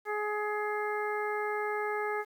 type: harmonic tone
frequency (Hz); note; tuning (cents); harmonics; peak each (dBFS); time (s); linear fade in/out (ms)
420; G#4; +19; 1 / 2 / 3 / 4 / 5; -33 / -36 / -38 / -39 / -40; 0.05-2.25; 50
effects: 10-bit